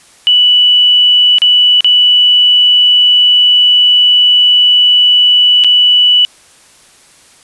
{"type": "tone with dropouts", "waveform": "sine", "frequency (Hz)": 2960, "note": "F#7", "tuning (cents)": 0, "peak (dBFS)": -4, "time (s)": [0.27, 6.25], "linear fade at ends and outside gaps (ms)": 0, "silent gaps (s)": [[1.384, 1.419], [1.807, 1.845], [5.638, 5.645]], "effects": ["white hiss -43 dBFS RMS until 7.43 s", "resampled to 24000 Hz"]}